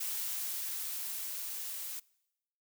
blue noise with level ramp, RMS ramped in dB -36 to -41 dBFS, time 0-2 s, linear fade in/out 10 ms, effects noise-tail reverb RT60 0.9 s tail -24 dB re dry

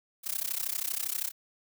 blue noise with amplitude modulation, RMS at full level -29 dBFS, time 0.23-1.32 s, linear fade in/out 50 ms, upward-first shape sine, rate 32.6 Hz, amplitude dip 95%, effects none

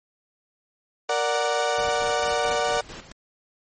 30% pulse chord, Bb augmented, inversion none, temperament equal, 466.2 / 587.3 / 740 Hz, Bb4 / D5 / F#5, 0 / 0 / 0 cents, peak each -24 / -23 / -23 dBFS, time 1.09-2.81 s, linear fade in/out 5 ms
pink noise with tremolo, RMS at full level -38 dBFS, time 1.78-3.12 s, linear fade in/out 2 ms, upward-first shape square, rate 4.5 Hz, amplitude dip 65%
effects MP3 32 kbps

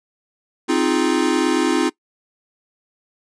square chord, F minor seventh, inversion second, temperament equal, 261.6 / 311.1 / 349.2 / 415.3 Hz, C4 / Eb4 / F4 / Ab4, 0 / 0 / 0 / 0 cents, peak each -22 / -21 / -21 / -26 dBFS, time 0.68-1.9 s, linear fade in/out 20 ms, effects noise-tail reverb RT60 0.1 s tail -21 dB re dry + resampled to 22050 Hz

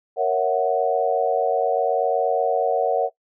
sine chord, F# dominant seventh, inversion first, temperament equal, 466.2 / 554.4 / 659.3 / 740 Hz, A#4 / C#5 / E5 / F#5, 0 / 0 / 0 / 0 cents, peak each -23 / -23 / -24 / -22 dBFS, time 0.16-3.1 s, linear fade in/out 50 ms, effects noise-tail reverb RT60 0.1 s tail -20 dB re dry

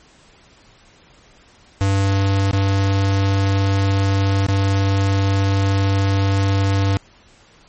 square tone with dropouts, 98 Hz, G2, in tune, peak -15 dBFS, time 1.81-6.97 s, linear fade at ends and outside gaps 0 ms, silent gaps 2.511-2.532 / 4.465-4.486 s, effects pink hiss -50 dBFS RMS until 7.68 s + MP3 32 kbps

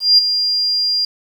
sine tone with ADSR envelope, 4800 Hz, D8, 37 cents sharp, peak -4 dBFS, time 0-1.05 s, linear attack 180 ms, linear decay 15 ms, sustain -10 dB, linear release 3 ms, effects tanh soft clip ceiling 0 dBFS + 7-bit

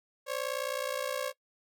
sawtooth ring-modulated tone, 549 Hz, C#5, 17 cents flat, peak -25 dBFS, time 0.26-1.33 s, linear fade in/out 50 ms, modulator 29.7 Hz, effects noise-tail reverb RT60 0.1 s tail -20 dB re dry

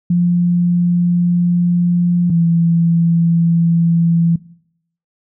sine tone pair in turn, 174.9 / 167.95 Hz, F3 / E3, +3 / +33 cents, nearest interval minor second, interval 70 cents, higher first, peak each -10 dBFS, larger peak neither, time 0.1-2.3 / 2.3-4.36 s, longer first, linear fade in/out 5 ms, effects noise-tail reverb RT60 0.7 s tail -20 dB re dry

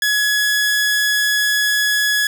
sawtooth tone, 1687 Hz, G#6, 27 cents sharp, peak -11 dBFS, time 0.02-2.27 s, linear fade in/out 2 ms, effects none

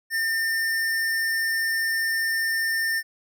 square tone, 1805 Hz, A6, 44 cents sharp, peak -23 dBFS, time 0.1-3.03 s, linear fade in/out 50 ms, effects none

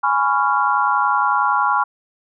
sine chord, C# dominant seventh, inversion second, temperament just, 831.5 / 997.9 / 1108.7 / 1385.9 Hz, G#5 / B5 / C#6 / E#6, +2 / +18 / 0 / -14 cents, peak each -20 dBFS, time 0.03-1.84 s, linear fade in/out 10 ms, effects none

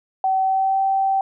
sine tone with pitch glide, 763 to 775.4 Hz, G5 to G5, -47 to -19 cents, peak -16 dBFS, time 0.24-1.21 s, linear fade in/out 2 ms, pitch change +28 cents, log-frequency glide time 0.42-0.81 s, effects none

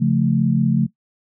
sine chord, Db augmented, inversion none, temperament equal, 138.59 / 174.61 / 220 Hz, Db3 / F3 / A3, 0 / 0 / 0 cents, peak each -18 / -19 / -18 dBFS, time 0-0.87 s, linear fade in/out 20 ms, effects noise-tail reverb RT60 0.1 s tail -18 dB re dry

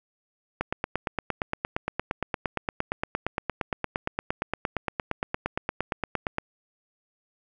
click train, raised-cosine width 0.5 ms, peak -11 dBFS, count 51, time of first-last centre 0.61-6.384 s, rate 8.66 Hz, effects none

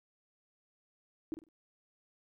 sine tone with echo, 318.7 Hz, D#4, 42 cents sharp, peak -33 dBFS, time 1.32-1.34 s, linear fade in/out 0 ms, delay 49 ms, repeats 3, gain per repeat -12 dB, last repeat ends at 1.487 s, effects none

